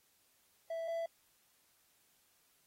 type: tone pair in turn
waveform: triangle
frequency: 659.3 / 665.4 Hz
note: E5 / E5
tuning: 0 / +16 cents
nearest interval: unison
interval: 16 cents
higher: second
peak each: -35 / -33 dBFS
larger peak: second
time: 0.7-0.88 / 0.88-1.06 s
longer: neither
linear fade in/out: 5 ms
effects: white hiss -72 dBFS RMS until 2.66 s + AAC 48 kbps